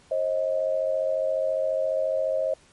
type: tone pair together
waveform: sine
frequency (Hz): 534 / 628.5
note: C5 / D#5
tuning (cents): +35 / +17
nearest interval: minor third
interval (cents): 282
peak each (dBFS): -25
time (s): 0.11-2.54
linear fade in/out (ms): 5
effects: pink hiss -57 dBFS RMS until 2.72 s + MP3 48 kbps